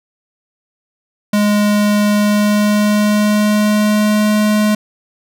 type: tone with pitch glide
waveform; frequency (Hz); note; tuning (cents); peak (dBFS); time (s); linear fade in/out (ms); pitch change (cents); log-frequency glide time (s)
square; 207.6 to 211.5; G#3 to G#3; 0 to +32; -11; 1.33-4.75; 5; +32; 2.14-4.3
effects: none